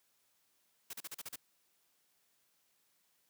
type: noise bursts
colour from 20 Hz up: white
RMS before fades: -44 dBFS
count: 7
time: 0.9-1.359 s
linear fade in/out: 5 ms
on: 33 ms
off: 38 ms
effects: white hiss -75 dBFS RMS until 3.29 s + high-pass 100 Hz 12 dB/octave